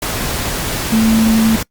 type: tone in noise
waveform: sine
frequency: 222.5 Hz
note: A3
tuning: 20 cents sharp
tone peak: -9 dBFS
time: 0.92-1.56 s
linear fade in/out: 5 ms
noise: pink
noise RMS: -20 dBFS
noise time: 0.02-1.63 s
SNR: +8 dB
effects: noise-tail reverb RT60 0.1 s tail -24 dB re dry + Opus 48 kbps